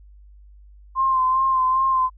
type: tone with vibrato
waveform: sine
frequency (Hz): 1046.5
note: C6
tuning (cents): 0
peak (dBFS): -16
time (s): 0.95-2.1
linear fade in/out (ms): 50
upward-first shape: sine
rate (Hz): 2.5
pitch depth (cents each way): 32
effects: added 50 Hz sine -44 dBFS peak until 2.17 s